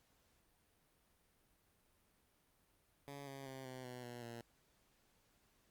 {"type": "tone with pitch steps", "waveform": "10% pulse", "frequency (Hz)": [141, 136.75, 132.63, 128.63, 124.75, 120.99, 117.34], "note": ["C#3", "C#3", "C3", "C3", "B2", "B2", "A#2"], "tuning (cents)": [30, -23, 24, -29, 18, -35, 12], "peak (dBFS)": -40, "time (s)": [3.08, 4.41], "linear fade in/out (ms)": 0, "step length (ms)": 190, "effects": ["pink hiss -75 dBFS RMS until 5.7 s", "Opus 48 kbps"]}